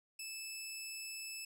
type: tone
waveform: 15% pulse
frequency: 2622 Hz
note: E7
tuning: 10 cents flat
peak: -36 dBFS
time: 0.19-1.45 s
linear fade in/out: 5 ms
effects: none